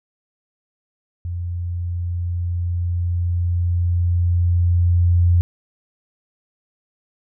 sine tone with level ramp, 87.31 Hz, F2, in tune, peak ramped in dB -23 to -11 dBFS, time 1.25-5.41 s, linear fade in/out 0 ms, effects none

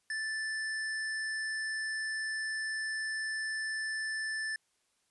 square tone, 1758 Hz, A6, 2 cents flat, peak -34 dBFS, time 0.1-4.56 s, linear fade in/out 2 ms, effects white hiss -75 dBFS RMS until 5.1 s + resampled to 24000 Hz

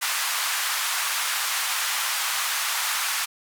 pink band-pass noise, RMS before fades -26 dBFS, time 0.01-3.26 s, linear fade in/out 20 ms, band 1000 to 15000 Hz, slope 24 dB/octave, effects none

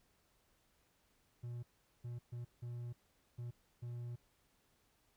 triangle tone bursts at uneven times, 120.2 Hz, B2, 46 cents flat, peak -40 dBFS, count 6, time 1.43-1.63 / 2.04-2.19 / 2.32-2.45 / 2.62-2.93 / 3.38-3.51 / 3.82-4.16 s, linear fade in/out 10 ms, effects pink hiss -75 dBFS RMS until 5.16 s

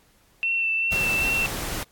sine tone with vibrato, 2688 Hz, E7, 33 cents sharp, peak -21 dBFS, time 0.43-1.46 s, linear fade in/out 0 ms, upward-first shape sine, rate 2.5 Hz, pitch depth 19 cents each way
pink noise, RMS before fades -30 dBFS, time 0.92-1.83 s, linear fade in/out 0 ms
effects pink hiss -60 dBFS RMS until 1.91 s + AAC 64 kbps

